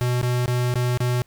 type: tone with dropouts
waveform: square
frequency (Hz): 123.47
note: B2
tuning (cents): 0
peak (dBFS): -20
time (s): 0.01-1.22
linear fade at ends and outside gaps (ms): 0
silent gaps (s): 0.214-0.229 / 0.459-0.479 / 0.74-0.756 / 0.974-1.004
effects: pink hiss -62 dBFS RMS until 1.26 s